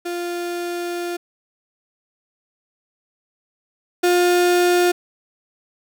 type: tone pair in turn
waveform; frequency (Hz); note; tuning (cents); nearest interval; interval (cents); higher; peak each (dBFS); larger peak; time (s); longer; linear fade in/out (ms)
35% pulse; 349 / 354.3; F4 / F4; -1 / +25; unison; 26; second; -22 / -12; second; 0.05-1.17 / 4.03-4.92; first; 10
effects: none